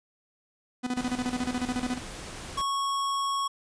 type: tone with tremolo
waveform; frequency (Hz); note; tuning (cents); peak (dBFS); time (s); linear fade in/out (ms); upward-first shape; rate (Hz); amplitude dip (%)
45% pulse; 249.4; B3; +17; -26; 0.83-1.99; 20; square; 14; 75
type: noise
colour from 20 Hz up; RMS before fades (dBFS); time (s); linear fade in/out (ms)
pink; -40; 0.96-2.62; 10
type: tone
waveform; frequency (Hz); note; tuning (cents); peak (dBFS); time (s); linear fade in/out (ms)
square; 1104; C#6; -7; -27; 2.57-3.48; 10
effects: resampled to 22050 Hz